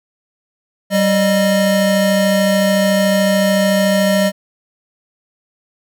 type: tone pair together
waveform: square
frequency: 192.9 / 612.4 Hz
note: G3 / D#5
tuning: -28 / -28 cents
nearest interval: octave + minor sixth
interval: 2000 cents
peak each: -15 dBFS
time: 0.9-4.32 s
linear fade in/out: 50 ms
effects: none